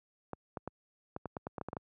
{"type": "clicks", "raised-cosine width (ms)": 1, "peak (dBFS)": -24, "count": 12, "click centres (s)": [0.333, 0.572, 0.676, 1.164, 1.257, 1.368, 1.469, 1.582, 1.613, 1.686, 1.731, 1.768], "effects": ["high-pass 80 Hz 12 dB/octave"]}